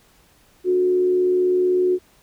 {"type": "tone with frequency modulation", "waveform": "sine", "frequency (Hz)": 364.4, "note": "F#4", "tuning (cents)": -26, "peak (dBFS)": -15, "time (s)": [0.64, 1.99], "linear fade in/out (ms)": 50, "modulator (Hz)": 75.9, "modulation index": 0.27, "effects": ["pink hiss -56 dBFS RMS until 2.22 s"]}